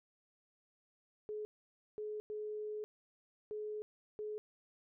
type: tone bursts at uneven times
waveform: sine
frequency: 424.5 Hz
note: G#4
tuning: 38 cents sharp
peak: -39 dBFS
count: 5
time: 1.29-1.45 / 1.98-2.2 / 2.3-2.84 / 3.51-3.82 / 4.19-4.38 s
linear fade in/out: 0 ms
effects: none